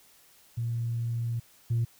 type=tone pair in turn; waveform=sine; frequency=117.1 / 116.59 Hz; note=A#2 / A#2; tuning=+8 / +1 cents; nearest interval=unison; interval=7 cents; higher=first; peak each=-27 / -22 dBFS; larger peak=second; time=0.57-1.4 / 1.7-1.85 s; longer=first; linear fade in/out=10 ms; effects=tanh soft clip ceiling -21 dBFS + white hiss -59 dBFS RMS until 1.99 s